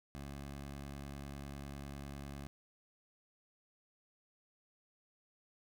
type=tone; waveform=15% pulse; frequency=70 Hz; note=C#2; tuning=18 cents sharp; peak=-38 dBFS; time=0.15-2.47 s; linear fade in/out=0 ms; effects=none